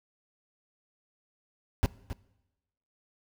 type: noise with echo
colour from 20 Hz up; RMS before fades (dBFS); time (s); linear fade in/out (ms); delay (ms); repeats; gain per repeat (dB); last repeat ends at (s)
brown; -23; 1.83-1.86; 0; 270; 1; -12; 2.13
effects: noise-tail reverb RT60 1.0 s tail -21 dB re dry